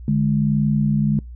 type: tone pair together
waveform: sine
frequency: 148.2 / 209.6 Hz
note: D3 / G#3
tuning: +16 / +16 cents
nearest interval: tritone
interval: 600 cents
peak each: -18 dBFS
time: 0.08-1.19 s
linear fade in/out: 2 ms
effects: noise-tail reverb RT60 0.2 s tail -26 dB re dry + added 60 Hz sine -33 dBFS peak until 1.35 s